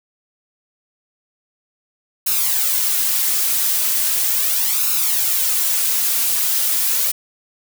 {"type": "noise with flanger", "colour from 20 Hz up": "blue", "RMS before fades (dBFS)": -18, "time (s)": [2.26, 7.12], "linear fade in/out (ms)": 10, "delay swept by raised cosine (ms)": [0.75, 4.35], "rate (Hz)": 0.38, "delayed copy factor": 0.65, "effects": []}